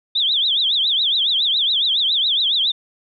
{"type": "tone with vibrato", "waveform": "sine", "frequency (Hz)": 3502, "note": "A7", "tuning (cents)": -9, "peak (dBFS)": -15, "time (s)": [0.15, 2.72], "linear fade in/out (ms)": 10, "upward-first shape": "triangle", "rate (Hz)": 7.2, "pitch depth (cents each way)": 240, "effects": []}